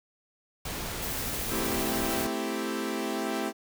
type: noise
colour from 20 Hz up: pink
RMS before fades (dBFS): -35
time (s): 0.65-2.27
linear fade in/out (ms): 5
type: noise with tremolo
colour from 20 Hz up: blue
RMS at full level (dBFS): -35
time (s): 1.02-2.25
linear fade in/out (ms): 5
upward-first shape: triangle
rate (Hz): 13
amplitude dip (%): 25
type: chord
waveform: sawtooth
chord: A minor seventh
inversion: none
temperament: equal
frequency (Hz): 220 / 261.6 / 329.6 / 392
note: A3 / C4 / E4 / G4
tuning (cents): 0 / 0 / 0 / 0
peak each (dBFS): -31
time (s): 1.49-3.53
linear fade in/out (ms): 50
effects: none